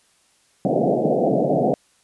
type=band-pass noise; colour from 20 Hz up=white; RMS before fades=-19 dBFS; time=0.65-1.74 s; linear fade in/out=0 ms; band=130 to 740 Hz; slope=96 dB/octave; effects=white hiss -60 dBFS RMS until 2.03 s + resampled to 24000 Hz